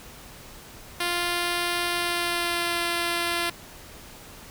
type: tone with pitch glide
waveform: 5% pulse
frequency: 348.9 to 343.5 Hz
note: F4 to F4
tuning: -2 to -29 cents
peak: -13 dBFS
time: 1-3.5 s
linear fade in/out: 5 ms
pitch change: -27 cents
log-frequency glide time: 1.89-2.8 s
effects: pink hiss -45 dBFS RMS until 4.5 s